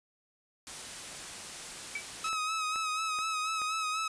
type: noise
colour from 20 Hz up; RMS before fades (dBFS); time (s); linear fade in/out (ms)
white; -42; 0.67-2.29; 0
type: tone with exponential decay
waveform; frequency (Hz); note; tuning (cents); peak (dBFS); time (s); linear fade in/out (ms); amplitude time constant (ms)
sine; 2300; D7; -37; -30; 1.95-2.08; 5; 28
type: tone with vibrato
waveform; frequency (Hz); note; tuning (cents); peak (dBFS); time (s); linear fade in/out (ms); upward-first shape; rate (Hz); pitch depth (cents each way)
sawtooth; 1277; D#6; +45; -27; 2.24-4.08; 5; sine; 4.1; 41
type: click train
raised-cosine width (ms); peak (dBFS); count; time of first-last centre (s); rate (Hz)
0.5; -30; 4; 2.33-3.618; 2.33
effects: resampled to 22050 Hz